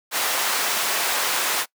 pink high-pass noise, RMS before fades -23 dBFS, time 0.11-1.66 s, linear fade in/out 50 ms, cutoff 740 Hz, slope 12 dB/octave, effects noise-tail reverb RT60 0.1 s tail -22 dB re dry

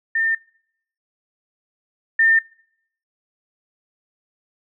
sine tone pair in turn, 1807 / 1807 Hz, A6 / A6, +46 / +46 cents, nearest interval unison, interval 0 cents, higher neither, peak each -17 / -12 dBFS, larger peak second, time 0.15-0.35 / 2.19-2.39 s, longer neither, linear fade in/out 5 ms, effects noise-tail reverb RT60 0.7 s tail -24 dB re dry

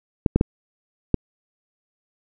clicks, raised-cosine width 3 ms, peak -3 dBFS, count 4, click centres 0.262 / 0.36 / 0.411 / 1.143 s, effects none

